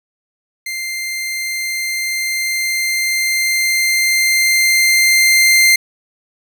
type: tone with level ramp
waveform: sawtooth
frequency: 2093 Hz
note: C7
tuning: in tune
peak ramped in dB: -18 to -4 dBFS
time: 0.66-5.76 s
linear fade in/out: 5 ms
effects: none